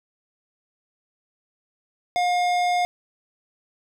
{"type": "tone with tanh clipping", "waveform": "sine", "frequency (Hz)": 713, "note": "F5", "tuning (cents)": 36, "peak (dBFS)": -21, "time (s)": [2.16, 2.85], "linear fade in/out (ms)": 0, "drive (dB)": 17, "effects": []}